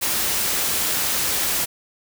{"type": "noise", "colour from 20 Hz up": "white", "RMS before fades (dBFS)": -22, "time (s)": [0.01, 1.66], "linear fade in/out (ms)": 20, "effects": []}